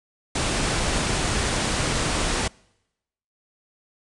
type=low-pass noise; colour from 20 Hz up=pink; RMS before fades=-24 dBFS; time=0.35-2.48 s; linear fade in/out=5 ms; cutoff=9800 Hz; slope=96 dB/octave; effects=noise-tail reverb RT60 0.9 s tail -26 dB re dry